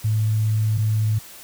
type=tone pair in turn; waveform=sine; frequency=108.4 / 108.4 Hz; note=A2 / A2; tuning=-25 / -25 cents; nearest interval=unison; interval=0 cents; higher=neither; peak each=-17 dBFS; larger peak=neither; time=0.04-0.78 / 0.78-1.19 s; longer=first; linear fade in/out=10 ms; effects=white hiss -42 dBFS RMS until 1.43 s